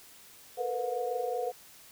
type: tone cluster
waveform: sine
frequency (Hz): 451.4 / 473.5 / 498.8 / 721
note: A4 / A#4 / B4 / F#5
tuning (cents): +44 / +27 / +17 / -45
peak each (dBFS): -38 / -38 / -33 / -35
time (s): 0.57-1.52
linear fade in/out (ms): 20
effects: white hiss -54 dBFS RMS until 1.91 s